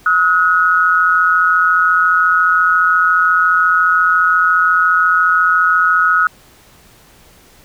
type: tone pair together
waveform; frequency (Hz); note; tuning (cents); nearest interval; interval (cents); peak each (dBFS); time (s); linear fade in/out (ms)
sine; 1280 / 1454.3; D#6 / F#6; +49 / -30; major second; 221; -12; 0.06-6.27; 2
effects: pink hiss -46 dBFS RMS until 7.64 s